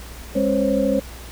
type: tone cluster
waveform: sine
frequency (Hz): 205.1 / 271.3 / 517 / 550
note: G#3 / C#4 / C5 / C#5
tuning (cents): -21 / -37 / -21 / -14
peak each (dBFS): -22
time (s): 0.35-1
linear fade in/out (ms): 10
effects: added 60 Hz sine -37 dBFS peak until 1.31 s + pink hiss -40 dBFS RMS until 1.31 s